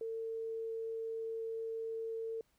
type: tone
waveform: sine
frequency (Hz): 450.7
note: A4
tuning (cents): +42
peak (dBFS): -37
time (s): 0.01-2.41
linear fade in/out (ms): 2
effects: pink hiss -75 dBFS RMS until 2.58 s